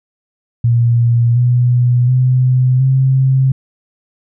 sine tone with pitch steps, 118.2 / 122.79 / 127.56 / 132.52 Hz, A#2 / B2 / C3 / C3, +24 / -10 / -44 / +22 cents, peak -8 dBFS, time 0.64-3.52 s, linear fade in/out 5 ms, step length 720 ms, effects none

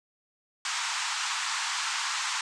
pink band-pass noise, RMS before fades -31 dBFS, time 0.65-2.41 s, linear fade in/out 2 ms, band 890 to 8200 Hz, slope 48 dB/octave, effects none

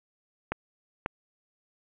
clicks, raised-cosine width 0.5 ms, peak -13 / -13 dBFS, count 2, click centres 0.52 / 1.061 s, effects resampled to 8000 Hz + 7-bit

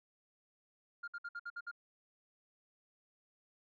sine tone bursts, 1406 Hz, F6, 11 cents sharp, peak -38 dBFS, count 7, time 1.03-1.714 s, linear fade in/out 10 ms, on 48 ms, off 58 ms, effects tanh soft clip ceiling -39 dBFS

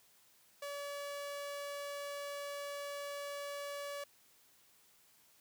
sawtooth tone, 571 Hz, D5, 49 cents flat, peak -37 dBFS, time 0.62-4.04 s, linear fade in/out 5 ms, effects white hiss -67 dBFS RMS until 5.4 s + high-pass 60 Hz 12 dB/octave

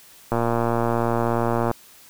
click train, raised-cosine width 1 ms, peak -8 dBFS, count 164, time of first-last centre 0.32-1.713 s, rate 117 Hz, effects white hiss -49 dBFS RMS until 2.09 s

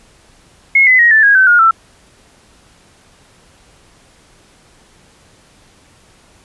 sine tone with pitch steps, 2167 / 2022 / 1886.5 / 1760.2 / 1642.3 / 1532.3 / 1429.7 / 1333.9 Hz, C#7 / B6 / A#6 / A6 / G#6 / G6 / F6 / E6, -40 / +40 / +20 / 0 / -20 / -40 / +40 / +20 cents, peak -5 dBFS, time 0.75-1.71 s, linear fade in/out 5 ms, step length 120 ms, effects pink hiss -48 dBFS RMS until 6.44 s + resampled to 24000 Hz

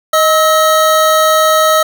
square tone pair together, 627 / 1289.3 Hz, D#5 / E6, +13 / -39 cents, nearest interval octave, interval 1248 cents, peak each -11 dBFS, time 0.13-1.83 s, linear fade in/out 5 ms, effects none

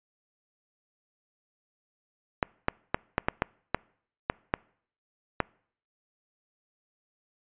clicks, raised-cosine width 0.5 ms, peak -8 dBFS, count 10, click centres 2.428 / 2.684 / 2.945 / 3.181 / 3.285 / 3.421 / 3.746 / 4.299 / 4.539 / 5.403 s, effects noise-tail reverb RT60 0.6 s tail -26 dB re dry + resampled to 8000 Hz

